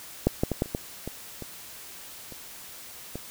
clicks, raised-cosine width 2 ms, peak -6 / -9 / -13 / -10 / -29 / -14 / -19 / -23 / -29 / -20 dBFS, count 10, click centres 0.27 / 0.435 / 0.517 / 0.621 / 0.659 / 0.749 / 1.076 / 1.423 / 2.323 / 3.156 s, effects white hiss -44 dBFS RMS until 3.3 s

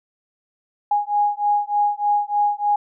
sine beating tone pair, 824 / 827.3 Hz, G#5 / G#5, -14 / -7 cents, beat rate 3.3 Hz, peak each -20 dBFS, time 0.91-2.76 s, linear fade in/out 5 ms, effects none

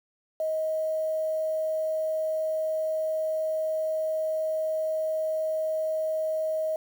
sine tone with quantisation, 631 Hz, D#5, 24 cents sharp, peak -25 dBFS, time 0.4-6.76 s, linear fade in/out 2 ms, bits 8, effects none

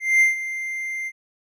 triangle tone with ADSR envelope, 2093 Hz, C7, in tune, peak -10 dBFS, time 0-1.12 s, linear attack 210 ms, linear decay 140 ms, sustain -14 dB, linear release 50 ms, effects none

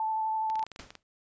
sine tone with vibrato, 877 Hz, A5, 6 cents flat, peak -27 dBFS, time 0-0.64 s, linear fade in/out 2 ms, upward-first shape sine, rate 12 Hz, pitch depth 10 cents each way
clicks, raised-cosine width 0.2 ms, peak -26 dBFS, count 10, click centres 0.5 / 0.556 / 0.594 / 0.628 / 0.666 / 0.717 / 0.761 / 0.797 / 0.905 / 0.953 s
pink noise with exponential decay, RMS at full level -42 dBFS, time 0.79-1.03 s, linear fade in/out 1 ms, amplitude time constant 51 ms
effects resampled to 16000 Hz

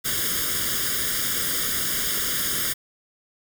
white noise with comb filter, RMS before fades -25 dBFS, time 0.04-2.74 s, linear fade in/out 20 ms, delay 0.59 ms, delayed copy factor +0.95, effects none

